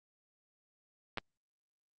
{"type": "clicks", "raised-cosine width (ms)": 0.3, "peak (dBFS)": -20, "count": 2, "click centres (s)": [1.174, 1.183], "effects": ["Opus 48 kbps"]}